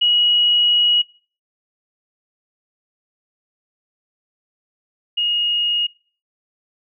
sine tone pair in turn, 2906 / 2869 Hz, F#7 / F7, -32 / +46 cents, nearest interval unison, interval 22 cents, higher first, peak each -13 / -16 dBFS, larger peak first, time 0.01-1.02 / 5.17-5.87 s, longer first, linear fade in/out 10 ms, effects noise-tail reverb RT60 0.4 s tail -21 dB re dry

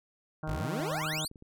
harmonic tone, 155.56 Hz, D#3, in tune, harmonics 1 / 2 / 3 / 4 / 5 / 6 / 7 / 8 / 9 / 10, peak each -36 / -43 / -49 / -42 / -44 / -49 / -48 / -54 / -46 / -54 dBFS, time 0.43-1.25 s, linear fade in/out 2 ms
25% pulse exponential sweep, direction up, 41.2 to 4834 Hz, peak -29 dBFS, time 0.47-1.28 s, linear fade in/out 10 ms
clicks, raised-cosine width 3 ms, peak -38 dBFS, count 12, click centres 0.803 / 0.914 / 0.948 / 0.981 / 1.021 / 1.06 / 1.135 / 1.181 / 1.251 / 1.314 / 1.358 / 1.424 s
effects none

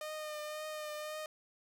sawtooth tone with vibrato, 610 Hz, D#5, 34 cents flat, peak -36 dBFS, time 0.01-1.26 s, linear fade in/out 2 ms, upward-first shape triangle, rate 1.9 Hz, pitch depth 26 cents each way, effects none

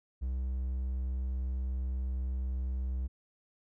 triangle tone, 64.1 Hz, C2, 35 cents flat, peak -29 dBFS, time 0.21-3.08 s, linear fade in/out 20 ms, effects none

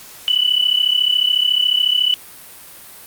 sine tone pair together, 2960 / 2994 Hz, F#7 / F#7, 0 / +20 cents, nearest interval unison, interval 20 cents, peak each -16 dBFS, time 0.28-2.14 s, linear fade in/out 0 ms, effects white hiss -39 dBFS RMS until 3.06 s + Opus 48 kbps

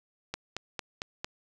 click train, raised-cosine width 0.2 ms, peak -16 dBFS, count 5, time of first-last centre 0.34-1.245 s, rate 4.42 Hz, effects none

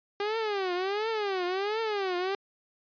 sawtooth tone with vibrato, 400 Hz, G4, 35 cents sharp, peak -24 dBFS, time 0.2-2.35 s, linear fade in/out 2 ms, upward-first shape triangle, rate 1.4 Hz, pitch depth 230 cents each way, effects resampled to 11025 Hz

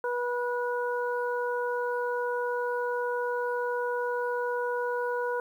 harmonic tone, 487.3 Hz, B4, 23 cents flat, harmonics 1 / 2 / 3, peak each -29 / -33 / -35 dBFS, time 0.04-5.4 s, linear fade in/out 2 ms, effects 10-bit

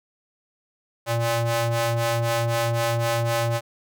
sawtooth ring-modulated tone, 232.7 Hz, A#3, 3 cents flat, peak -14 dBFS, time 1.06-3.61 s, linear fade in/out 50 ms, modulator 351 Hz, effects none

